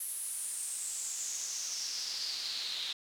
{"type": "noise with band-pass filter sweep", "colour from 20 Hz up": "pink", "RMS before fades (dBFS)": -38, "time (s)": [0, 2.93], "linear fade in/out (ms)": 5, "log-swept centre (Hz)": [11000, 3700], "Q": 5.7, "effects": []}